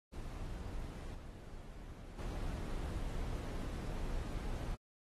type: noise with level steps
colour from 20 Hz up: brown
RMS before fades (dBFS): -44 / -49 / -40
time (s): 0.12-4.76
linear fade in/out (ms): 20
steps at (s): 1.14 / 2.18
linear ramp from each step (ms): 10
effects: AAC 32 kbps